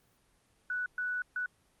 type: tone bursts at uneven times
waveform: sine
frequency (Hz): 1480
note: F#6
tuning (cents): 0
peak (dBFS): -31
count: 3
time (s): 0.7-0.86 / 0.98-1.22 / 1.36-1.46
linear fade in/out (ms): 2
effects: pink hiss -69 dBFS RMS until 1.8 s + Opus 24 kbps